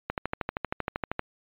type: click train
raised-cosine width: 0.5 ms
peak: -13 dBFS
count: 15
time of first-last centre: 0.1-1.194 s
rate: 12.8 Hz
effects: resampled to 8000 Hz